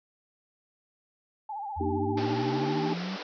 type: tone with vibrato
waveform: sine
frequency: 830.6 Hz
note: G#5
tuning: in tune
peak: -33 dBFS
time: 1.49-2.94 s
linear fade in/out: 5 ms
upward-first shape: sine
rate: 15 Hz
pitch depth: 89 cents each way
type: exponential sweep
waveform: sine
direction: up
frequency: 82.1 to 196 Hz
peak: -32 dBFS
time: 1.76-3.17 s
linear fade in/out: 20 ms
type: chord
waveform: sine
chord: Eb major seventh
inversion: second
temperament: equal with one note detuned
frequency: 233.1 / 297.8 / 311.1 / 392 Hz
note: Bb3 / D4 / Eb4 / G4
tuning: 0 / +24 / 0 / 0 cents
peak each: -35 / -33 / -35 / -31 dBFS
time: 1.8-2.94 s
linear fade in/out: 10 ms
type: band-pass noise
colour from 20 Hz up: pink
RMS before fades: -39 dBFS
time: 2.17-3.23 s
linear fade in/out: 5 ms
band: 280 to 5500 Hz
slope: 96 dB/octave
effects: none